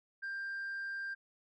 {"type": "tone", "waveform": "sine", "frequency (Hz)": 1588, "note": "G6", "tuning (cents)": 22, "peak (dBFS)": -35, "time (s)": [0.22, 1.15], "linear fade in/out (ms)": 20, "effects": ["tanh soft clip ceiling -36 dBFS"]}